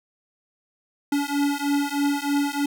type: beating tone pair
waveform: square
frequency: 283.8 / 287 Hz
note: C#4 / D4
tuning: +41 / -40 cents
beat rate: 3.2 Hz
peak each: -25 dBFS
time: 1.12-2.66 s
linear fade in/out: 5 ms
effects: none